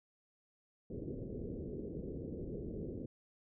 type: low-pass noise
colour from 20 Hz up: white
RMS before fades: -43 dBFS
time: 0.9-3.06 s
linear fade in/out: 5 ms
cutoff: 470 Hz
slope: 48 dB/octave
effects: none